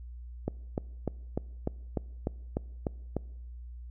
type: click train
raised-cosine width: 2 ms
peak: -16 dBFS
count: 10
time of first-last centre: 0.48-3.167 s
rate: 3.35 Hz
effects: noise-tail reverb RT60 1.0 s tail -24 dB re dry + added 60 Hz sine -41 dBFS peak until 3.9 s